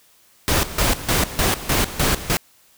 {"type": "noise with tremolo", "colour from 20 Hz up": "pink", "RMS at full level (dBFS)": -18, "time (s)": [0.48, 2.37], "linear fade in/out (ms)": 0, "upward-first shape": "square", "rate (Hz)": 3.3, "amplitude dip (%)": 80, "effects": ["white hiss -55 dBFS RMS until 2.77 s"]}